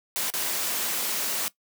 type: noise with dropouts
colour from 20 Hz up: white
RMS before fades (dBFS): -28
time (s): 0.16-1.48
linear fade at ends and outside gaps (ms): 0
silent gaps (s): 0.302-0.338
effects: noise-tail reverb RT60 0.1 s tail -18 dB re dry + high-pass 200 Hz 12 dB/octave